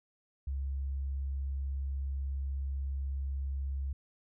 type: tone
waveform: sine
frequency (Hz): 68.2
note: C#2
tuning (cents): -28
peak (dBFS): -32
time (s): 0.47-3.93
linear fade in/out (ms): 5
effects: none